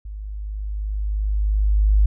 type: tone with level ramp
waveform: sine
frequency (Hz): 51.5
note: G#1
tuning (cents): -14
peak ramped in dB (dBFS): -30 to -11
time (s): 0.05-2.06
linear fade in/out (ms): 5
effects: none